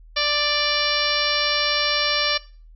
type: harmonic tone with a mistuned harmonic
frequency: 588 Hz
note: D5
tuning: 2 cents sharp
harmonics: 1 / 2 / 3 / 4 / 5 / 6 / 7 / 8 / 9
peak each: -28 / -28 / -28 / -28 / -28 / -28 / -28 / -28 / -28 dBFS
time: 0.16-2.38 s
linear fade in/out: 10 ms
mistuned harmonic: 9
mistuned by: +64 cents
effects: noise-tail reverb RT60 0.4 s tail -21 dB re dry + added 40 Hz sine -43 dBFS peak until 2.75 s